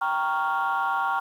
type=chord; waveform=sine; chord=G half-diminished seventh; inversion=none; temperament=equal; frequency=784 / 932.3 / 1108.7 / 1396.9 Hz; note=G5 / Bb5 / Db6 / F6; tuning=0 / 0 / 0 / 0 cents; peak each=-27 dBFS; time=0.01-1.2 s; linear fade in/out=10 ms; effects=tanh soft clip ceiling -17 dBFS + 9-bit